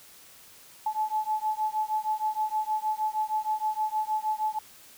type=beating tone pair; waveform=sine; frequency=859 / 865.4 Hz; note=A5 / A5; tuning=-42 / -29 cents; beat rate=6.4 Hz; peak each=-29 dBFS; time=0.86-4.59 s; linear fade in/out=5 ms; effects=white hiss -52 dBFS RMS until 4.97 s